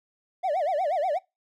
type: tone with vibrato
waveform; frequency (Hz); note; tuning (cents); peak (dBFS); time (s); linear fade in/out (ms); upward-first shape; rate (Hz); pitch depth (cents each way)
triangle; 663; E5; +10; -20; 0.43-1.19; 20; sine; 8.3; 260
effects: noise-tail reverb RT60 0.2 s tail -23 dB re dry + tanh soft clip ceiling -18 dBFS